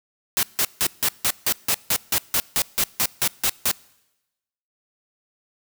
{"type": "noise bursts", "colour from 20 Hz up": "white", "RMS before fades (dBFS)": -20, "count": 16, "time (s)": [0.37, 3.714], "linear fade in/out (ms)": 0, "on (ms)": 59, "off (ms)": 160, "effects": ["noise-tail reverb RT60 1.0 s tail -24 dB re dry"]}